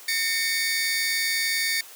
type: tone cluster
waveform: sawtooth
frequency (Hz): 1822 / 2153 / 2233 / 4653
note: A#6 / C7 / C#7 / D8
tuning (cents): -40 / +49 / +12 / -17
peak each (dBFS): -24 / -30 / -24 / -26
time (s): 0.08-1.81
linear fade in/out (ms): 5
effects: white hiss -45 dBFS RMS until 1.95 s + high-pass 400 Hz 12 dB/octave